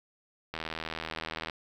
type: click train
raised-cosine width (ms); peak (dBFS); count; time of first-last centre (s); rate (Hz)
0.3; -19; 78; 0.54-1.498; 80.4
effects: 9-bit